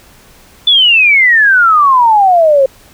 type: exponential sweep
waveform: sine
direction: down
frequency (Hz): 3520 to 523.3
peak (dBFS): -4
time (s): 0.67-2.66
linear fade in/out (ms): 5
effects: pink hiss -42 dBFS RMS until 2.93 s